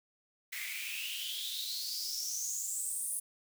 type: noise with high-pass filter sweep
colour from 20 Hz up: white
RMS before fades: -38 dBFS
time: 0.52-3.2 s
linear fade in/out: 10 ms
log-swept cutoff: 2000 to 10000 Hz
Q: 8.8
effects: none